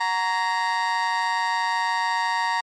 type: tone with amplitude modulation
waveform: 30% pulse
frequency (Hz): 932.3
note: A#5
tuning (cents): 0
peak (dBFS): -15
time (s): 0-2.61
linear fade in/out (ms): 10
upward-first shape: sine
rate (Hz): 194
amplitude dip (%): 75
effects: low-pass 5000 Hz 12 dB/octave + MP3 48 kbps